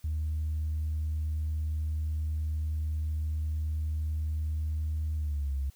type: tone with pitch glide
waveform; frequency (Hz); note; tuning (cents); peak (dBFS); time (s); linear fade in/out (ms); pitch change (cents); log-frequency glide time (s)
sine; 77.4 to 68.16; D#2 to C#2; -9 to -29; -27; 0.04-5.7; 5; -220; 5.16-5.54
effects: tanh soft clip ceiling -25 dBFS + white hiss -63 dBFS RMS until 5.75 s